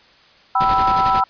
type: chord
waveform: sine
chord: E minor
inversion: first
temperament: equal with one note detuned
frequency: 772.3 / 987.8 / 1318.5 Hz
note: G5 / B5 / E6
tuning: -26 / 0 / 0 cents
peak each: -18 dBFS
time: 0.55-1.24 s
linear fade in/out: 5 ms
type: noise with tremolo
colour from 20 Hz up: pink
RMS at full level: -25 dBFS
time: 0.6-1.21 s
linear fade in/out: 10 ms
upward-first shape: square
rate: 11 Hz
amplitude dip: 50%
effects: white hiss -50 dBFS RMS until 1.29 s + resampled to 11025 Hz